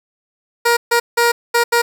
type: tone bursts at uneven times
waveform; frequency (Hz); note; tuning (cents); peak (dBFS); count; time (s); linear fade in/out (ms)
15% pulse; 472.2; A#4; +22; -5; 5; 0.65-0.77 / 0.91-1 / 1.17-1.32 / 1.54-1.64 / 1.72-1.82; 10
effects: 7-bit